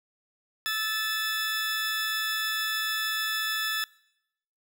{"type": "tone pair together", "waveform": "20% pulse", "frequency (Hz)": [1309, 1743.1], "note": ["E6", "A6"], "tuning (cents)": [-13, -17], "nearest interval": "perfect fourth", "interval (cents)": 496, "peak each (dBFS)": [-29, -23], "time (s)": [0.66, 3.84], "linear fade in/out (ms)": 0, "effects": ["noise-tail reverb RT60 0.8 s tail -23 dB re dry"]}